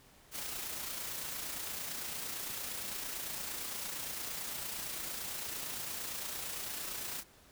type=noise with amplitude modulation; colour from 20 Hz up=white; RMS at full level=-39 dBFS; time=0.31-7.24 s; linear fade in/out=50 ms; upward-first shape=sine; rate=28.8 Hz; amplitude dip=35%; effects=pink hiss -61 dBFS RMS until 7.51 s

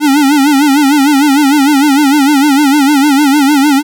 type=tone with vibrato; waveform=square; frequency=284.4 Hz; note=C#4; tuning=45 cents sharp; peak=-6 dBFS; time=0-3.83 s; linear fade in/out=50 ms; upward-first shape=sine; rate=6.6 Hz; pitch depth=110 cents each way; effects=none

